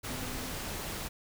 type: tone in noise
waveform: sine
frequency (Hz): 252.8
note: B3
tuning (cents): +41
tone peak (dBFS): -44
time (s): 0.09-0.52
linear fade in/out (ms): 20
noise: pink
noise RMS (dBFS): -38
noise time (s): 0.03-1.09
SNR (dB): -9
effects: none